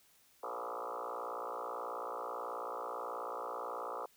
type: tone with frequency modulation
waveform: sine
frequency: 855 Hz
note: A5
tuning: 50 cents flat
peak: -38 dBFS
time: 0.43-4.06 s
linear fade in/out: 5 ms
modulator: 58.4 Hz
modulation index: 7.4
effects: white hiss -67 dBFS RMS until 4.16 s